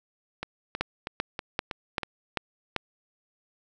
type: two click trains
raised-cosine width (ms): 0.3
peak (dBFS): -16 / -10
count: 6 / 6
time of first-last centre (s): 0.43-2.033 / 0.81-2.763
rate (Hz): 3.12 / 2.56
effects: none